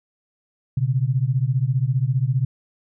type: beating tone pair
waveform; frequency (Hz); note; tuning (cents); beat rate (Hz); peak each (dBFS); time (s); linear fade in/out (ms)
sine; 123.47 / 138.47; B2 / C#3; 0 / -2; 15; -20 / -21; 0.77-2.45; 5
effects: none